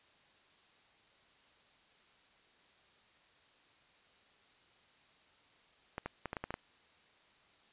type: clicks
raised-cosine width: 0.5 ms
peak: -23 dBFS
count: 8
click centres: 5.981 / 6.06 / 6.257 / 6.331 / 6.368 / 6.44 / 6.506 / 6.541 s
effects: white hiss -66 dBFS RMS until 7.72 s + resampled to 8000 Hz